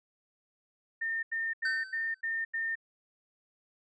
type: tone bursts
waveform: sine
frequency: 1815 Hz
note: A#6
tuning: 47 cents flat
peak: -30 dBFS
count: 6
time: 1.01-2.755 s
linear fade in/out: 10 ms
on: 220 ms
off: 85 ms
type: tone with exponential decay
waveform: square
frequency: 1538 Hz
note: G6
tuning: 33 cents flat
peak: -29 dBFS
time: 1.65-2.21 s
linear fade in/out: 5 ms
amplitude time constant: 120 ms
effects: resampled to 16000 Hz